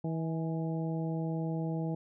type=harmonic tone with a mistuned harmonic; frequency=161.8 Hz; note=E3; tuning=32 cents flat; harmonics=1 / 2 / 3 / 4 / 5; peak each=-32 / -38 / -42 / -44 / -46 dBFS; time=0.04-1.95 s; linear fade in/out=5 ms; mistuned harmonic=5; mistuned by=+36 cents; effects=none